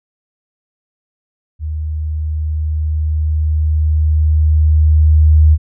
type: tone with level ramp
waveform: sine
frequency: 77.2 Hz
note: D#2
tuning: 13 cents flat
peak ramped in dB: -18 to -4 dBFS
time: 1.59-5.58 s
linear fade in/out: 50 ms
effects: none